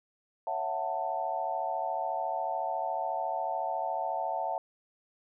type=chord; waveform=sine; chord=F# minor seventh; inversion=second; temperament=just; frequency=555 / 666 / 740 / 888 Hz; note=C#5 / E5 / F#5 / A5; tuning=+2 / +18 / 0 / +16 cents; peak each=-40 / -35 / -34 / -34 dBFS; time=0.47-4.58 s; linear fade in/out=2 ms; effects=none